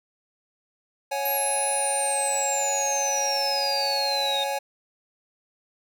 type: chord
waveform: square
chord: C# suspended fourth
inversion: none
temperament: equal with one note detuned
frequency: 554.4 / 740 / 836.4 Hz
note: C#5 / F#5 / G#5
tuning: 0 / 0 / +12 cents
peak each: -30 / -35 / -29 dBFS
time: 1.11-4.59 s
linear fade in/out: 10 ms
type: exponential sweep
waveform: sine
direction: down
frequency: 11790 to 3676 Hz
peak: -25 dBFS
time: 1.25-4.44 s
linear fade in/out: 5 ms
effects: none